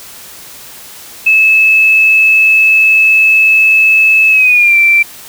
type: tone with pitch glide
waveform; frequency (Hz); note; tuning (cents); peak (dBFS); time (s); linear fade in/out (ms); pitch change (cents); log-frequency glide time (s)
sine; 2604 to 2347; E7 to D7; -22 to -2; -4; 1.26-5.03; 10; -180; 4.29-4.76
effects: white hiss -32 dBFS RMS until 5.28 s